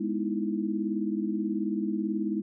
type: chord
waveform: sine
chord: E major seventh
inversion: first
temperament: equal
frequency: 207.7 / 246.9 / 311.1 / 329.6 Hz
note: G#3 / B3 / D#4 / E4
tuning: 0 / 0 / 0 / 0 cents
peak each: -30 / -36 / -33 / -32 dBFS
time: 0-2.42 s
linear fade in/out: 10 ms
effects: none